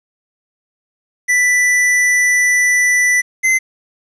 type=tone pair in turn; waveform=square; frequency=1980 / 2060 Hz; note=B6 / C7; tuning=+4 / -28 cents; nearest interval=minor second; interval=68 cents; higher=second; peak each=-11 dBFS; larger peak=neither; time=1.28-3.22 / 3.43-3.59 s; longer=first; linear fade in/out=20 ms; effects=resampled to 22050 Hz + 8-bit